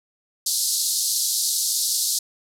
pink band-pass noise, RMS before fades -23 dBFS, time 0.46-2.19 s, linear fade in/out 5 ms, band 4100 to 13000 Hz, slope 48 dB/octave, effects none

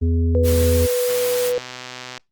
harmonic tone, 83.2 Hz, E2, 17 cents sharp, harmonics 1 / 3 / 5, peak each -16 / -24 / -29 dBFS, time 0.01-0.87 s, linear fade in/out 20 ms
sine tone, 493.1 Hz, B4, 3 cents flat, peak -17 dBFS, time 0.35-1.58 s, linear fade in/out 0 ms
white high-pass noise, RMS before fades -28 dBFS, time 0.43-1.53 s, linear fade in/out 50 ms, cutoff 770 Hz, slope 48 dB/octave
click train, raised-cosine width 0.2 ms, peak -15 dBFS, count 138, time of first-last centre 1.09-2.177 s, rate 126 Hz
effects noise-tail reverb RT60 0.2 s tail -23 dB re dry + Opus 24 kbps

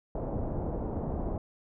pink low-pass noise, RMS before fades -33 dBFS, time 0.15-1.38 s, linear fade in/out 2 ms, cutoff 780 Hz, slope 24 dB/octave, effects none

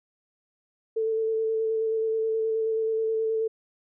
sine tone with vibrato, 443.9 Hz, A4, 15 cents sharp, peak -23 dBFS, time 0.96-3.48 s, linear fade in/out 10 ms, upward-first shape square, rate 9.4 Hz, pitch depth 12 cents each way, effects none

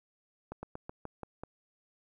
slowing click train, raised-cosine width 1 ms, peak -26 dBFS, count 7, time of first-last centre 0.52-1.435 s, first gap 110 ms, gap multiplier 1.13, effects 11-bit

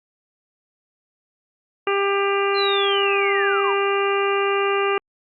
harmonic tone, 397.6 Hz, G4, 25 cents sharp, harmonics 1 / 2 / 3 / 4 / 5 / 6 / 7, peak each -20 / -28 / -24 / -31 / -32 / -30 / -29 dBFS, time 1.87-4.98 s, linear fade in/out 2 ms
sine linear sweep, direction down, 4196 to 842 Hz, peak -23 dBFS, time 2.54-3.75 s, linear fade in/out 50 ms
effects Opus 48 kbps

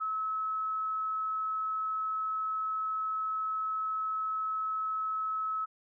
sine tone, 1293 Hz, E6, 34 cents flat, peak -30 dBFS, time 0-5.66 s, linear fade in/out 20 ms, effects none

